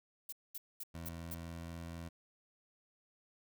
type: noise bursts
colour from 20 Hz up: violet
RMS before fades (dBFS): -44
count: 5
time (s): 0.29-1.345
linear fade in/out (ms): 5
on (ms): 35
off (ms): 220
type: tone with pitch glide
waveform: 20% pulse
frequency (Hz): 83.5 to 84.03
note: E2 to E2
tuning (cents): +23 to +34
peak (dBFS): -39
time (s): 0.94-2.09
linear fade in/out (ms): 10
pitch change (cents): +11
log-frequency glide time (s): 1.12-1.7
effects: none